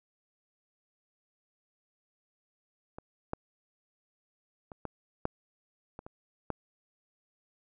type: clicks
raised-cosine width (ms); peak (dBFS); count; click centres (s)
1; -28 / -18 / -30 / -22 / -15 / -28 / -30 / -18; 8; 2.985 / 3.334 / 4.718 / 4.853 / 5.254 / 5.991 / 6.065 / 6.503
effects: none